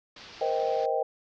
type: low-pass noise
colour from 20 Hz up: white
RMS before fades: -48 dBFS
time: 0.16-0.86 s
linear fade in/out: 5 ms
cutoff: 5300 Hz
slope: 48 dB/octave
type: chord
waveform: sine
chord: C minor seventh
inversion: third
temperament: just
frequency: 470.9 / 523.3 / 627.9 / 784.9 Hz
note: Bb4 / C5 / Eb5 / G5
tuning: +18 / 0 / +16 / +2 cents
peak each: -30 dBFS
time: 0.41-1.03 s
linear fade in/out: 5 ms
effects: none